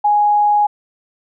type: tone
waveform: sine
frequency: 830.6 Hz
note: G#5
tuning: in tune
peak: -10 dBFS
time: 0.04-0.67 s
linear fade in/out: 10 ms
effects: none